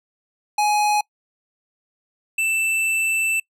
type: tone pair in turn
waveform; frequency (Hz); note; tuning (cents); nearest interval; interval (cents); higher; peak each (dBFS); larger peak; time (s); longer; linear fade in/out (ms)
square; 837 / 2657; G#5 / E7; +13 / +13; octave + minor sixth; 2000; second; -17 / -19; first; 0.58-1.01 / 2.38-3.4; second; 5
effects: noise-tail reverb RT60 0.1 s tail -25 dB re dry + low-pass 12000 Hz 12 dB/octave